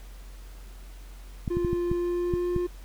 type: clicks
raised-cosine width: 5 ms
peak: -16 dBFS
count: 7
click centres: 1.478 / 1.57 / 1.648 / 1.731 / 1.915 / 2.338 / 2.563 s
type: tone with pitch glide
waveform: triangle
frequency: 349.2 to 354.1 Hz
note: F4 to F4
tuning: 0 to +24 cents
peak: -23 dBFS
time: 1.5-2.67 s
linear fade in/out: 10 ms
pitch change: +24 cents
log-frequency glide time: 1.97-2.5 s
effects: added 45 Hz sine -41 dBFS peak until 2.84 s + pink hiss -54 dBFS RMS until 2.84 s